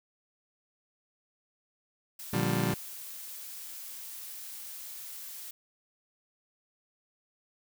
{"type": "noise", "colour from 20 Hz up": "blue", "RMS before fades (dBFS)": -43, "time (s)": [2.19, 5.51], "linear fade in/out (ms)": 5}
{"type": "chord", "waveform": "30% pulse", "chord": "G minor seventh", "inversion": "first", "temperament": "just", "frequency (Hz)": [117.6, 147, 176.4, 196], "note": ["Bb2", "D3", "F3", "G3"], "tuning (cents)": [16, 2, 18, 0], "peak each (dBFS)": -30, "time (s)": [2.33, 2.74], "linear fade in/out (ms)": 5}
{"effects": []}